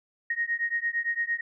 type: beating tone pair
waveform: sine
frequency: 1864.7 / 1873.5 Hz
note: A#6 / A#6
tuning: 0 / +8 cents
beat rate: 8.8 Hz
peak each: -29 dBFS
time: 0.3-1.41 s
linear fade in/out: 5 ms
effects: none